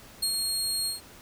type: tone with ADSR envelope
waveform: 25% pulse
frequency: 4268 Hz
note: C8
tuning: 34 cents sharp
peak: -19 dBFS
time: 0.22-1.01 s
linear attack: 11 ms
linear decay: 74 ms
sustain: -3 dB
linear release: 140 ms
effects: pink hiss -50 dBFS RMS until 1.21 s